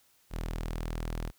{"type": "tone", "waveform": "sawtooth", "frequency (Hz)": 40.48, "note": "E1", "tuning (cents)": -31, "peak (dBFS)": -29, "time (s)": [0.3, 1.32], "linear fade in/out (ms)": 50, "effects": ["white hiss -66 dBFS RMS until 1.38 s"]}